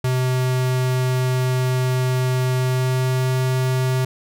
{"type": "tone with pitch glide", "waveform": "square", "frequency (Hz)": [128, 129.11], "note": ["C3", "C3"], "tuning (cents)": [-38, -23], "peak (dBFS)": -18, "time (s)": [0.04, 4.05], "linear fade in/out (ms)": 5, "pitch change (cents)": 15, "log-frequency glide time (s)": [2.53, 3.36], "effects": []}